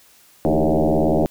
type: tone with frequency modulation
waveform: sine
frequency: 162.3 Hz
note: E3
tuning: 27 cents flat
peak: -14 dBFS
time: 0.45-1.26 s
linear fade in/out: 0 ms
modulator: 77.5 Hz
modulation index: 7.1
effects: white hiss -52 dBFS RMS until 1.3 s